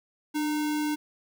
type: tone with sample-and-hold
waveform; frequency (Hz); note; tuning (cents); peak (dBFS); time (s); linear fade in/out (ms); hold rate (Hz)
sine; 299.2; D4; +32; -25; 0.34-0.96; 20; 1225
effects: none